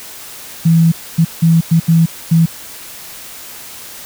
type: tone bursts at uneven times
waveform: sine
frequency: 164.81 Hz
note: E3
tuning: in tune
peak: -6 dBFS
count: 6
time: 0.65-0.92 / 1.18-1.25 / 1.42-1.61 / 1.71-1.8 / 1.88-2.06 / 2.31-2.46 s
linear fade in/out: 10 ms
effects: white hiss -32 dBFS RMS until 4.05 s